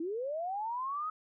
sine linear sweep, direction up, 311.1 to 1279 Hz, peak -33 dBFS, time 0-1.1 s, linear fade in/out 5 ms, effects none

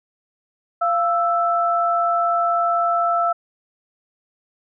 sine tone pair together, 690.3 / 1322 Hz, F5 / E6, -20 / +5 cents, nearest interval major seventh, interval 1125 cents, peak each -19 dBFS, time 0.81-3.33 s, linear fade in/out 10 ms, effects none

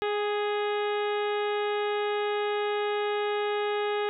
harmonic tone with a mistuned harmonic, 415.7 Hz, G#4, 2 cents sharp, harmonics 1 / 2 / 3 / 4 / 5 / 6 / 7 / 8 / 9, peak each -27 / -33 / -37 / -39 / -41 / -43 / -44 / -45 / -46 dBFS, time 0.02-4.09 s, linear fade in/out 0 ms, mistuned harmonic 2, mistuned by -18 cents, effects none

